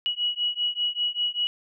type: beating tone pair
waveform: sine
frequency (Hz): 2917 / 2922.1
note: F#7 / F#7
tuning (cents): -25 / -22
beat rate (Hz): 5.1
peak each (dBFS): -27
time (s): 0.06-1.47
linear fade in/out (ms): 0
effects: none